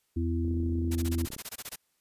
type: harmonic tone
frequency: 83.7 Hz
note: E2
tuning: 27 cents sharp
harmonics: 1 / 3 / 4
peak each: -28 / -33 / -34 dBFS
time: 0.16-1.26 s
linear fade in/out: 10 ms
type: click train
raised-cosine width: 3 ms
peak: -31 dBFS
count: 31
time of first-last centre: 0.45-1.365 s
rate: 32.8 Hz
type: noise bursts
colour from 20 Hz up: white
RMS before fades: -38 dBFS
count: 13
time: 0.91-1.76 s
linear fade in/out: 10 ms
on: 46 ms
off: 21 ms
effects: white hiss -74 dBFS RMS until 2 s + resampled to 32000 Hz